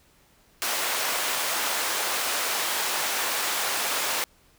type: high-pass noise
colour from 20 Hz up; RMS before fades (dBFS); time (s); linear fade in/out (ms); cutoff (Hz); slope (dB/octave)
pink; -27; 0.62-4.24; 0; 700; 12
effects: pink hiss -60 dBFS RMS until 4.58 s